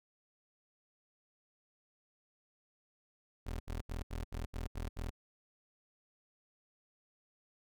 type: tone bursts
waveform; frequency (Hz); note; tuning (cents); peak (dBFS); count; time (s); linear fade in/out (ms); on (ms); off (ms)
25% pulse; 41.2; E1; 0; -34; 8; 3.46-5.105; 10; 140; 75
effects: none